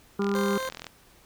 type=harmonic tone; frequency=200 Hz; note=G3; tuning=35 cents sharp; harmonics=1 / 2 / 4 / 5 / 6 / 7; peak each=-26 / -27 / -42 / -40 / -38 / -39 dBFS; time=0.19-0.58 s; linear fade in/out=5 ms
type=click train; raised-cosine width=0.2 ms; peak=-20 dBFS; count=28; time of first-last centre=0.22-0.867 s; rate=41.7 Hz
type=tone; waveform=20% pulse; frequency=523.3 Hz; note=C5; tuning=in tune; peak=-25 dBFS; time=0.35-0.69 s; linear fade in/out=0 ms
effects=pink hiss -57 dBFS RMS until 1.25 s